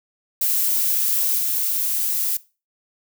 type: noise with level steps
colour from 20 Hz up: violet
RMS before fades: -20 / -22 dBFS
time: 0.41-2.37 s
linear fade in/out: 5 ms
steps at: 1.38 s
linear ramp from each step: 10 ms
effects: noise-tail reverb RT60 0.3 s tail -19 dB re dry